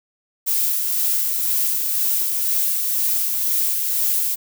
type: noise with tremolo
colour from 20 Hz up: violet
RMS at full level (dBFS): -19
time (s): 0.46-4.36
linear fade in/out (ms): 20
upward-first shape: sine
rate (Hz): 2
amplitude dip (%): 30
effects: none